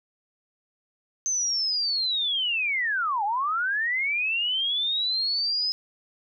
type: linear two-way sweep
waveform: sine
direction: down then up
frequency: 6280 to 784 to 5110 Hz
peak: -23 dBFS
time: 1.26-5.72 s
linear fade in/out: 0 ms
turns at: 3.24 s
effects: none